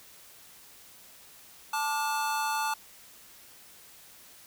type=chord; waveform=square; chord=D minor; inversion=second; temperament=equal with one note detuned; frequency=880 / 1174.7 / 1432.9 Hz; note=A5 / D6 / F6; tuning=0 / 0 / +44 cents; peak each=-30 / -36 / -36 dBFS; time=1.73-2.74 s; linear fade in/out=5 ms; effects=white hiss -53 dBFS RMS until 4.46 s